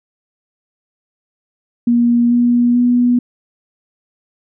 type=tone with pitch steps; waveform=sine; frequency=238 / 241 / 244.1 Hz; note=A#3 / B3 / B3; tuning=+36 / -42 / -20 cents; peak=-9 dBFS; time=1.87-3.19 s; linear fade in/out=5 ms; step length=440 ms; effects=none